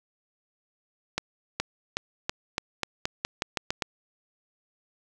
accelerating click train, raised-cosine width 0.2 ms, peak -9 dBFS, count 12, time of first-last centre 1.18-3.822 s, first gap 420 ms, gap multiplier 0.88, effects none

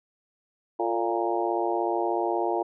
harmonic tone with a mistuned harmonic, 116.54 Hz, A#2, in tune, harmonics 3 / 4 / 5 / 6 / 7 / 8, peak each -28 / -32 / -33 / -30 / -31 / -33 dBFS, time 0.79-2.63 s, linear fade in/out 10 ms, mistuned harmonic 4, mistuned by -52 cents, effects none

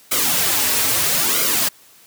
white noise with flanger, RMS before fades -18 dBFS, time 0.11-1.69 s, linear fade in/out 10 ms, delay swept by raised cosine 1.1 to 5.9 ms, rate 0.77 Hz, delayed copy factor -0.65, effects white hiss -49 dBFS RMS until 2.06 s + high-pass 80 Hz 12 dB/octave

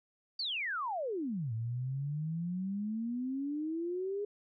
sine exponential two-way sweep, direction down then up, 4737 to 110 to 416.7 Hz, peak -33 dBFS, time 0.39-4.25 s, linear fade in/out 5 ms, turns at 1.53 s, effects none

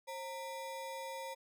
square ring-modulated tone, 729 Hz, F#5, 26 cents flat, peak -39 dBFS, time 0.07-1.35 s, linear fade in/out 20 ms, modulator 195 Hz, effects none

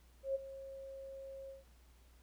sine tone with ADSR envelope, 541 Hz, C#5, 42 cents flat, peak -31 dBFS, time 0.23-1.64 s, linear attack 120 ms, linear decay 20 ms, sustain -15 dB, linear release 150 ms, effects added 60 Hz sine -61 dBFS peak until 2.22 s + pink hiss -70 dBFS RMS until 2.22 s

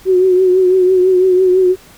sine tone with vibrato, 370 Hz, F#4, in tune, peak -7 dBFS, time 0.05-1.76 s, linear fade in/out 50 ms, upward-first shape triangle, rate 6 Hz, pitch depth 51 cents each way, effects pink hiss -42 dBFS RMS until 1.97 s

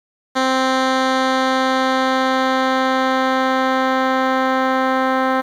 10% pulse tone with low-pass filter sweep, 261.6 Hz, C4, in tune, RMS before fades -17 dBFS, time 0.35-5.42 s, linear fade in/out 20 ms, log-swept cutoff 5100 to 2000 Hz, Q 0.82, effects 7-bit

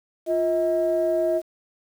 sine tone pair together, 349.2 / 637.9 Hz, F4 / D#5, 0 / +43 cents, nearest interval minor seventh, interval 1043 cents, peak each -23 / -20 dBFS, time 0.26-1.42 s, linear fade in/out 50 ms, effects tanh soft clip ceiling -13 dBFS + 8-bit

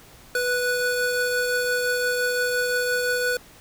square tone pair together, 493.9 / 1475.9 Hz, B4 / F#6, 0 / -5 cents, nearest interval octave + perfect fifth, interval 1895 cents, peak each -25 dBFS, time 0.35-3.37 s, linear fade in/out 2 ms, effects pink hiss -49 dBFS RMS until 3.6 s

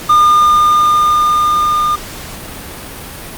triangle tone with level ramp, 1211 Hz, D#6, 47 cents flat, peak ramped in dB -3 to -9 dBFS, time 0.09-1.96 s, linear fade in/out 10 ms, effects pink hiss -28 dBFS RMS until 3.37 s + Opus 48 kbps

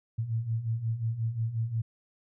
sine beating tone pair, 110 / 115.6 Hz, A2 / A#2, 0 / -14 cents, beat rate 5.6 Hz, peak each -34 / -29 dBFS, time 0.18-1.82 s, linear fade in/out 10 ms, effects none

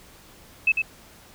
sine tone with echo, 2607 Hz, E7, 20 cents flat, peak -15 dBFS, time 0.67-0.72 s, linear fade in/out 5 ms, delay 100 ms, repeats 1, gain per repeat -5 dB, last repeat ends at 0.82 s, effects pink hiss -50 dBFS RMS until 1.34 s

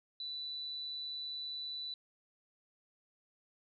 sine tone, 3975 Hz, B7, 10 cents sharp, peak -39 dBFS, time 0.2-1.94 s, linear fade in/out 2 ms, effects none

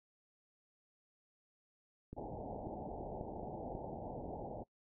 click train, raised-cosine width 3 ms, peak -33 dBFS, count 4, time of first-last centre 2.13-3.752 s, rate 1.85 Hz
white low-pass noise, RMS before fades -45 dBFS, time 2.16-4.64 s, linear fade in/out 20 ms, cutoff 860 Hz, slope 96 dB/octave
effects noise-tail reverb RT60 0.1 s tail -21 dB re dry

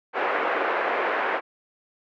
pink band-pass noise, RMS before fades -25 dBFS, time 0.13-1.41 s, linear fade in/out 50 ms, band 420 to 2100 Hz, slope 24 dB/octave, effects none

